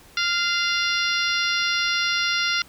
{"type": "harmonic tone with a mistuned harmonic", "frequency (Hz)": 698.5, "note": "F5", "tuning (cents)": 0, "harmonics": [2, 3, 4, 5, 6, 7, 8], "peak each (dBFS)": [-25, -27, -28, -29, -30, -30, -31], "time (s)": [0.17, 2.62], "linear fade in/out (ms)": 2, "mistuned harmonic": 3, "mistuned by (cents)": -24, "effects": ["pink hiss -50 dBFS RMS until 2.68 s"]}